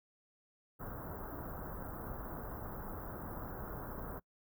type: band-stop noise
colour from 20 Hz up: pink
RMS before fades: -44 dBFS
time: 0.79-4.2 s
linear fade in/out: 20 ms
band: 1500 to 14000 Hz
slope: 48 dB/octave
effects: noise-tail reverb RT60 0.1 s tail -25 dB re dry